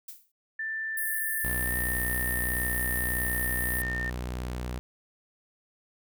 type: noise with exponential decay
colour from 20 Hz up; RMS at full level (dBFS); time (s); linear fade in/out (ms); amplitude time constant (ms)
violet; -38; 0.08-0.32; 5; 51
type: tone with pitch glide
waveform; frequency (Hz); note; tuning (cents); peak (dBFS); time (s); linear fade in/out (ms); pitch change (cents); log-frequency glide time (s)
sine; 1773 to 1817.6; A6 to A#6; +13 to -44; -30; 0.59-4.1; 5; +43; 1.54-1.75
type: high-pass noise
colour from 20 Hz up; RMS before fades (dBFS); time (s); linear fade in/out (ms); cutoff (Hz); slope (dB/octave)
pink; -33; 0.97-3.82; 5; 9200; 96
type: tone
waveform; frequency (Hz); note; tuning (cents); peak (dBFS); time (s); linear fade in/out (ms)
sawtooth; 61.6; B1; -4; -28; 1.44-4.79; 0
effects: none